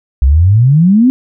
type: exponential sweep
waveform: sine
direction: up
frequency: 61.74 to 267 Hz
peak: -4 dBFS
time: 0.22-1.1 s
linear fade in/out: 0 ms
effects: none